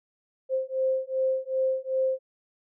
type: beating tone pair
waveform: sine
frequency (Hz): 523.3 / 525.9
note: C5 / C5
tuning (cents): 0 / +9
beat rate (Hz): 2.6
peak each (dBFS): -27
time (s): 0.49-2.19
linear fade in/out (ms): 50
effects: none